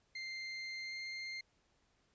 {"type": "tone with pitch glide", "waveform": "30% pulse", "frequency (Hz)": [2093, 2105], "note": ["C7", "C7"], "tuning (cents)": [0, 10], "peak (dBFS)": -39, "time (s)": [0.15, 1.41], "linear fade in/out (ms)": 5, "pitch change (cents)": 10, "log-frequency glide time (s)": [0.84, 0.92], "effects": ["pink hiss -75 dBFS RMS until 2.14 s", "resampled to 16000 Hz"]}